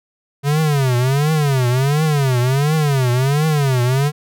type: tone with vibrato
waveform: square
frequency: 138.59 Hz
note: C#3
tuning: in tune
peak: -14 dBFS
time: 0.43-4.12 s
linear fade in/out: 50 ms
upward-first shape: triangle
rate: 1.4 Hz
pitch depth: 250 cents each way
effects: none